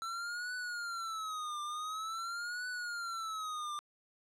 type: tone with vibrato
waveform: square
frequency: 1332 Hz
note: E6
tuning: 18 cents sharp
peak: -38 dBFS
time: 0.02-3.79 s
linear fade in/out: 0 ms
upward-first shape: triangle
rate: 0.47 Hz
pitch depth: 200 cents each way
effects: low-pass 9000 Hz 12 dB/octave + 13-bit